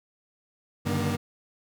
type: tone cluster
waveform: 30% pulse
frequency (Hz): 97.5 / 144.8 / 153.9 / 237.3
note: G2 / D3 / D#3 / A#3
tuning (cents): -9 / -24 / -19 / +31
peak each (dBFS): -27 / -29 / -30 / -27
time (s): 0.85-1.17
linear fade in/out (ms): 20
effects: none